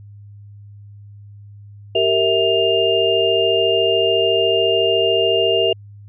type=tone cluster; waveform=sine; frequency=389.3 / 463.2 / 653 / 2807 Hz; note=G4 / A#4 / E5 / F7; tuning=-12 / -11 / -17 / +8 cents; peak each=-19 dBFS; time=1.95-5.73 s; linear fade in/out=5 ms; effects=added 102 Hz sine -37 dBFS peak until 6.08 s